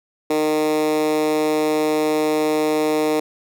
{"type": "tone with high-pass filter", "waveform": "10% pulse", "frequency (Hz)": 153.8, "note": "D#3", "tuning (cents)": -20, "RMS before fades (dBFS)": -19, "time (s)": [0.3, 3.2], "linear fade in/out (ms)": 5, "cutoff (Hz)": 370, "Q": 6.9, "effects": []}